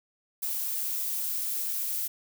violet noise with high-pass filter sweep, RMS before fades -31 dBFS, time 0.42-2.08 s, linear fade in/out 10 ms, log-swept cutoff 680 to 370 Hz, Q 3.9, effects none

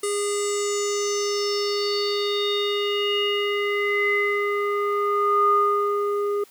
square tone with low-pass filter sweep, 408.8 Hz, G#4, 27 cents flat, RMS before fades -23 dBFS, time 0.03-6.44 s, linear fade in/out 5 ms, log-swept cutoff 9200 to 870 Hz, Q 7.1, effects white hiss -53 dBFS RMS until 6.5 s + high-pass 100 Hz 12 dB/octave

